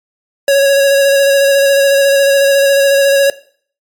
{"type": "tone with vibrato", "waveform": "square", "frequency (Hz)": 554.4, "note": "C#5", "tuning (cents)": 0, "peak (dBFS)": -7, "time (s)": [0.48, 3.3], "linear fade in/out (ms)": 2, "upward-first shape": "square", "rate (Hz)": 14, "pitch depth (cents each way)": 15, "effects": ["noise-tail reverb RT60 0.5 s tail -18 dB re dry", "MP3 96 kbps"]}